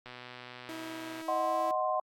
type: click train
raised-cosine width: 0.3 ms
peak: -29 dBFS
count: 144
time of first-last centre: 0.06-1.213 s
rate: 124 Hz
type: tone with pitch glide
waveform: sawtooth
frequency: 322.3 to 326.4 Hz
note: E4 to E4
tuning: -39 to -17 cents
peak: -36 dBFS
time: 0.69-1.71 s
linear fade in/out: 0 ms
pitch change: +22 cents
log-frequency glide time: 1.24-1.58 s
type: chord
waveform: sine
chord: C diminished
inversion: first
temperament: equal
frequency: 622.3 / 740 / 1046.5 Hz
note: Eb5 / Gb5 / C6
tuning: 0 / 0 / 0 cents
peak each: -32 / -32 / -32 dBFS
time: 1.28-2 s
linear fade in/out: 5 ms
effects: Opus 48 kbps